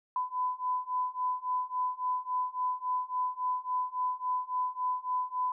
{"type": "beating tone pair", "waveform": "sine", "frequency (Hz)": [1002, 1005.6], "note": ["B5", "B5"], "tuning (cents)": [25, 31], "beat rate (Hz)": 3.6, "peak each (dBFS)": [-33, -32], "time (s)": [0.16, 5.52], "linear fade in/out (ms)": 2, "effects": []}